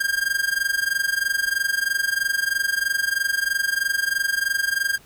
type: tone with amplitude modulation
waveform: 45% pulse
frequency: 1605 Hz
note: G6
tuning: 40 cents sharp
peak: -17 dBFS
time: 0-4.98 s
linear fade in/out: 10 ms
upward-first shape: sine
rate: 23.1 Hz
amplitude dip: 85%
effects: pink hiss -52 dBFS RMS until 5.05 s